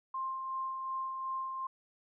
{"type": "tone with tremolo", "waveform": "sine", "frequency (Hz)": 1055, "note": "C6", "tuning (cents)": 14, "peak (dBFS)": -33, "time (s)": [0.14, 1.67], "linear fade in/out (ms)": 5, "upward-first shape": "sine", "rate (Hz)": 2.7, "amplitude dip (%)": 35, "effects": []}